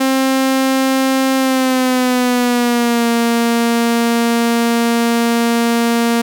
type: tone with pitch glide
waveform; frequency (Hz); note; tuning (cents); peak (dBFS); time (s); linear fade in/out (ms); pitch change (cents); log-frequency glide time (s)
sawtooth; 265.2 to 233.6; C4 to A#3; +23 to +4; -8; 0-6.22; 10; -219; 1.37-3.07
effects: none